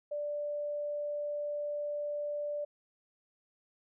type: tone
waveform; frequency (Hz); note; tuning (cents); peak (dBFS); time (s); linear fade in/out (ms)
sine; 587.3; D5; 0; -33; 0.11-2.65; 10
effects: none